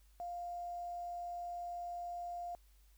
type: tone with quantisation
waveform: sine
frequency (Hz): 700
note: F5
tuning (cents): +4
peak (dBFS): -40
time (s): 0.2-2.55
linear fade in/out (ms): 0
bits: 11
effects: added 50 Hz sine -62 dBFS peak until 2.97 s + white hiss -73 dBFS RMS until 2.97 s